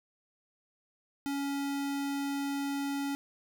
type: tone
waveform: square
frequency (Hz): 280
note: C#4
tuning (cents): +18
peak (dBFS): -32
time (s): 1.26-3.15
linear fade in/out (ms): 0
effects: none